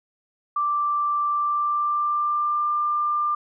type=tone with pitch glide; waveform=sine; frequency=1174.7 to 1193.2 Hz; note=D6 to D6; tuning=0 to +27 cents; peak=-20 dBFS; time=0.56-3.35 s; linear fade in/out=5 ms; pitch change=+27 cents; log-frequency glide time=1.29-2.73 s; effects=none